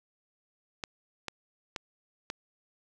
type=clicks; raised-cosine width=0.2 ms; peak=-17 dBFS; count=4; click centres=0.838 / 1.283 / 1.762 / 2.301 s; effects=none